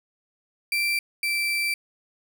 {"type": "tone pair in turn", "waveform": "35% pulse", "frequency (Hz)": [2349, 2337], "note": ["D7", "D7"], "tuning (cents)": [0, -9], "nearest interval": "unison", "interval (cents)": 9, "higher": "first", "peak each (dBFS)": [-20, -21], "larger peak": "first", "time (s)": [[0.72, 0.99], [1.23, 1.74]], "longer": "second", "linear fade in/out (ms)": 2, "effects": []}